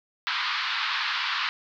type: band-pass noise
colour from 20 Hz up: pink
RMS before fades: -28 dBFS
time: 0.27-1.49 s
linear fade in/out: 0 ms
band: 1000 to 4600 Hz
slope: 48 dB/octave
effects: none